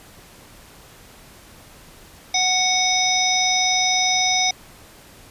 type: harmonic tone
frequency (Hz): 740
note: F#5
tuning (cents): 0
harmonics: 1 / 3 / 5 / 7 / 8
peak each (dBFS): -23 / -23 / -23 / -23 / -23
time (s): 2.34-4.51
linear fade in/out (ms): 5
effects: pink hiss -46 dBFS RMS until 5.3 s + resampled to 32000 Hz